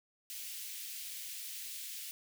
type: high-pass noise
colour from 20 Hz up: white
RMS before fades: -44 dBFS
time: 0.3-2.11 s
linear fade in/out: 0 ms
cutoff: 2200 Hz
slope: 24 dB/octave
effects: none